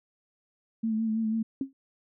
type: tone with vibrato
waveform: sine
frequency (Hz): 221.5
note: A3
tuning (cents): +12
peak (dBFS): -25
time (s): 0.83-1.43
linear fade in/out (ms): 10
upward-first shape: sine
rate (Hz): 6.1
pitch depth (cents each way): 34
type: tone with exponential decay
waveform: sine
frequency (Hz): 270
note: C#4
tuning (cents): -45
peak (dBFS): -23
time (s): 1.61-1.73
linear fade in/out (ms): 2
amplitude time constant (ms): 24
effects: none